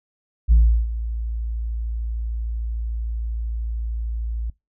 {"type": "tone with ADSR envelope", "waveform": "sine", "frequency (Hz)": 56.6, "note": "A1", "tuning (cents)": 50, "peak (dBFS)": -7, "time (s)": [0.48, 4.5], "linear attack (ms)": 37, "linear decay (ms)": 350, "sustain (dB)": -16, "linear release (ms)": 3, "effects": ["noise-tail reverb RT60 0.2 s tail -23 dB re dry", "tanh soft clip ceiling -8 dBFS"]}